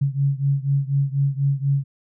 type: beating tone pair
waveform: sine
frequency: 137.7 / 141.8 Hz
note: C#3 / C#3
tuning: -11 / +40 cents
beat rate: 4.1 Hz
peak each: -20 / -22 dBFS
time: 0.01-1.84 s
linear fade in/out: 10 ms
effects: none